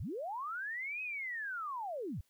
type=linear two-way sweep; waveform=sine; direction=up then down; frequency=58.5 to 2562 to 58.5 Hz; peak=-37 dBFS; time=0-2.21 s; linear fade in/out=5 ms; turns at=1.02 s; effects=white hiss -75 dBFS RMS until 2.29 s